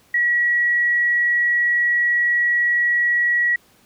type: tone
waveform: sine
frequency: 1922 Hz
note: B6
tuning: 48 cents flat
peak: -15 dBFS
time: 0.14-3.56 s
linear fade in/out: 5 ms
effects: pink hiss -55 dBFS RMS until 3.85 s + high-pass 80 Hz 12 dB/octave

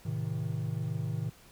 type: chord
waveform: triangle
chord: A diminished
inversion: none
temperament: just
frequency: 110 / 132 / 158.4 Hz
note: A2 / C3 / Eb3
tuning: 0 / +16 / +31 cents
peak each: -33 / -34 / -33 dBFS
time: 0.05-1.3 s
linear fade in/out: 10 ms
effects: pink hiss -57 dBFS RMS until 1.51 s

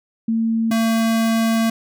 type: tone pair in turn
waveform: sine / square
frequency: 225.9 / 225.9 Hz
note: A3 / A3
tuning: +46 / +46 cents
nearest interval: unison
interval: 0 cents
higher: neither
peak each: -16 dBFS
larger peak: neither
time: 0.28-0.71 / 0.71-1.7 s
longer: second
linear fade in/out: 5 ms
effects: none

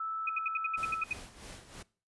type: tone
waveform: sine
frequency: 1314 Hz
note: E6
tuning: 6 cents flat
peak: -33 dBFS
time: 0-1.04 s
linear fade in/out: 5 ms
type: tone bursts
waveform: sine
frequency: 2496 Hz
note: D#7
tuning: 5 cents sharp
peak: -29 dBFS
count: 10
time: 0.27-1.131 s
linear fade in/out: 5 ms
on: 24 ms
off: 69 ms
type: noise with tremolo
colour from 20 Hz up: pink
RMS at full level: -46 dBFS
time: 0.77-1.83 s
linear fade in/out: 10 ms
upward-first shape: sine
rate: 3.1 Hz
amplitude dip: 70%
effects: noise-tail reverb RT60 0.4 s tail -22 dB re dry + resampled to 24000 Hz

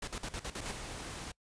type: noise with tremolo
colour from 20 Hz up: pink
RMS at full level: -39 dBFS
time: 0.02-0.73 s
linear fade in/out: 5 ms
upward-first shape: square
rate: 9.4 Hz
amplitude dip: 80%
type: noise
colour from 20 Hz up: pink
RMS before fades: -43 dBFS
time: 0.61-1.32 s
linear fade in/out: 10 ms
effects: noise-tail reverb RT60 0.1 s tail -24 dB re dry + resampled to 22050 Hz

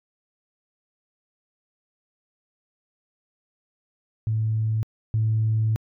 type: tone pair in turn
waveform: sine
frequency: 110 / 110 Hz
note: A2 / A2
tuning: 0 / 0 cents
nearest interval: unison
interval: 0 cents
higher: neither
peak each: -20 / -18 dBFS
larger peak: second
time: 4.27-4.83 / 5.14-5.76 s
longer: second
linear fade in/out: 0 ms
effects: tanh soft clip ceiling -14 dBFS

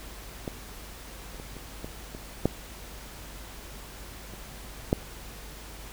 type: clicks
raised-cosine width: 2 ms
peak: -18 / -30 / -27 / -30 / -23 / -26 / -8 / -29 / -8 dBFS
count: 9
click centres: 0.478 / 1.346 / 1.399 / 1.567 / 1.845 / 2.149 / 2.456 / 4.337 / 4.929 s
effects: added 50 Hz sine -45 dBFS peak until 5.92 s + pink hiss -45 dBFS RMS until 5.92 s

